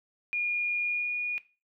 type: tone with pitch glide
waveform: sine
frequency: 2429 to 2446 Hz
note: D#7 to D#7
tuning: -42 to -30 cents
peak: -27 dBFS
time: 0.33-1.38 s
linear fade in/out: 0 ms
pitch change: +12 cents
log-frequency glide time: 0.82-1.17 s
effects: noise-tail reverb RT60 0.3 s tail -17 dB re dry